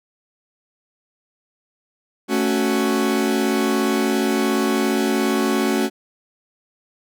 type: chord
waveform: 40% pulse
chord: F# minor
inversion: first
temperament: equal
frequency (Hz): 220 / 277.2 / 370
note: A3 / C#4 / F#4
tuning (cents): 0 / 0 / 0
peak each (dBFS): -21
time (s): 2.28-5.9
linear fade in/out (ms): 50
effects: none